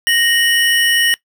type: tone pair together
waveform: square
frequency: 1862.6 / 2960 Hz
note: A#6 / F#7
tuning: -2 / 0 cents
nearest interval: minor sixth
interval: 802 cents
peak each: -15 dBFS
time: 0.07-1.14 s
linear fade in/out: 0 ms
effects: noise-tail reverb RT60 0.1 s tail -20 dB re dry